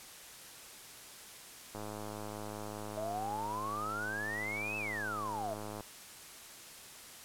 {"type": "click train", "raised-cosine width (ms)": 1, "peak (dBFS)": -29, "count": 427, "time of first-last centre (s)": [1.75, 5.807], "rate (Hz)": 105}
{"type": "exponential two-way sweep", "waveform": "sine", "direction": "up then down", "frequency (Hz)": [627, 2637, 627], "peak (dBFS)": -36, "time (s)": [2.97, 5.54], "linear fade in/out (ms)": 5, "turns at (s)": 4.77}
{"effects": ["white hiss -51 dBFS RMS until 7.24 s", "low-pass 12000 Hz 12 dB/octave"]}